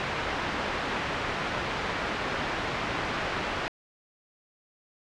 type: low-pass noise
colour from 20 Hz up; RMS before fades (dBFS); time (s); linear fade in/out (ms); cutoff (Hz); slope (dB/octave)
white; -31; 0-3.68; 0; 1900; 12
effects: low-pass 6000 Hz 12 dB/octave